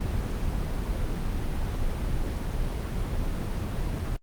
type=noise; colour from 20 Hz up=brown; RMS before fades=-28 dBFS; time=0-4.17 s; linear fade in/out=10 ms; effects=Opus 24 kbps